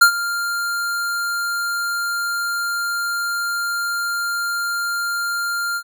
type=tone with ADSR envelope; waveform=square; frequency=1396.9 Hz; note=F6; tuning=in tune; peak=-6 dBFS; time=0.01-5.83 s; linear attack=10 ms; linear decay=88 ms; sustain=-15 dB; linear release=67 ms; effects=none